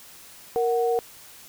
sine tone pair together, 466.2 / 740 Hz, A#4 / F#5, 0 / 0 cents, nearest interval minor sixth, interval 800 cents, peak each -21 / -26 dBFS, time 0.56-0.99 s, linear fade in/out 0 ms, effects white hiss -47 dBFS RMS until 1.48 s

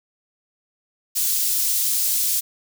white high-pass noise, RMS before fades -21 dBFS, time 1.15-2.41 s, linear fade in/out 20 ms, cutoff 5200 Hz, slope 12 dB/octave, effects none

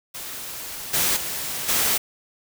white noise with level steps, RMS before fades -34 / -21 / -29 / -21 dBFS, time 0.14-1.98 s, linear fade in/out 10 ms, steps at 0.93 / 1.16 / 1.68 s, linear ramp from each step 10 ms, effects none

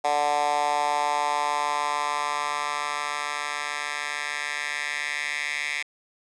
10% pulse tone with high-pass filter sweep, 146.8 Hz, D3, in tune, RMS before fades -27 dBFS, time 0.04-5.83 s, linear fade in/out 10 ms, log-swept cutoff 720 to 2100 Hz, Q 3.2, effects resampled to 22050 Hz + 8-bit

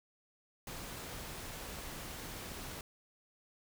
pink noise, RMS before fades -45 dBFS, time 0.67-2.81 s, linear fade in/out 2 ms, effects none

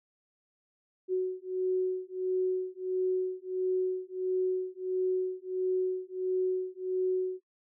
sine beating tone pair, 370 / 371.5 Hz, F#4 / F#4, 0 / +7 cents, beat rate 1.5 Hz, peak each -31 / -31 dBFS, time 1.08-7.41 s, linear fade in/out 50 ms, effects noise-tail reverb RT60 0.1 s tail -25 dB re dry

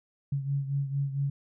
sine beating tone pair, 138.59 / 142.99 Hz, C#3 / D3, 0 / -46 cents, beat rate 4.4 Hz, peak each -28 / -34 dBFS, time 0.32-1.3 s, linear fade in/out 5 ms, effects none

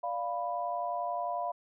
sine chord, B diminished, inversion first, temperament equal, 587.3 / 698.5 / 987.8 Hz, D5 / F5 / B5, 0 / 0 / 0 cents, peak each -39 / -33 / -36 dBFS, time 0.03-1.52 s, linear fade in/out 10 ms, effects none

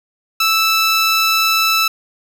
15% pulse tone, 1318 Hz, E6, 1 cent flat, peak -6 dBFS, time 0.4-1.88 s, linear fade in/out 5 ms, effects none

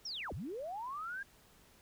sine linear two-way sweep, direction down then up, 5760 to 54.4 to 1644 Hz, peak -39 dBFS, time 0.05-1.23 s, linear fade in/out 5 ms, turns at 0.33 s, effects pink hiss -64 dBFS RMS until 1.81 s

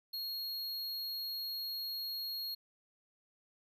square tone, 4290 Hz, C8, 42 cents sharp, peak -38 dBFS, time 0.13-2.55 s, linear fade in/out 10 ms, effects none

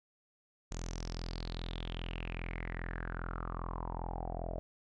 sawtooth tone with low-pass filter sweep, 42.49 Hz, F1, 47 cents flat, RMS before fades -40 dBFS, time 0.71-4.59 s, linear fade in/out 0 ms, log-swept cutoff 6800 to 620 Hz, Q 6.7, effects none

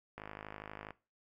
click train, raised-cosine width 0.5 ms, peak -29 dBFS, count 39, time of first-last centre 0.18-0.907 s, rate 52.3 Hz, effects noise-tail reverb RT60 0.3 s tail -19 dB re dry

